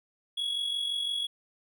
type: tone with amplitude modulation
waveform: triangle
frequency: 3347 Hz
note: G#7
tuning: 13 cents sharp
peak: -25 dBFS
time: 0.37-1.27 s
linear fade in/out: 10 ms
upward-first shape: sine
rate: 45.9 Hz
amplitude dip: 50%
effects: none